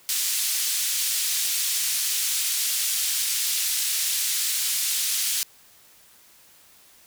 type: band-pass noise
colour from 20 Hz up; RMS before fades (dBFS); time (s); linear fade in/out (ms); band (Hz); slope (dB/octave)
white; -25; 0.09-5.43; 0; 3000 to 12000; 12
effects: white hiss -54 dBFS RMS until 7.06 s